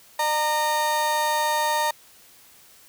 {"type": "tone pair together", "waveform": "35% pulse", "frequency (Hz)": [603.2, 923], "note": ["D5", "A#5"], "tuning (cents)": [46, -17], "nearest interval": "perfect fifth", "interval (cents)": 737, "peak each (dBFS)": [-26, -20], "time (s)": [0.19, 1.91], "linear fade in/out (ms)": 5, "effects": ["white hiss -52 dBFS RMS until 2.88 s"]}